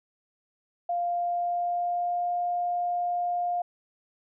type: tone with pitch glide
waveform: sine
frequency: 698 to 705.7 Hz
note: F5 to F5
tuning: -1 to +18 cents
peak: -25 dBFS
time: 0.89-3.62 s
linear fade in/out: 5 ms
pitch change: +19 cents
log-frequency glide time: 1.02-2.32 s
effects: none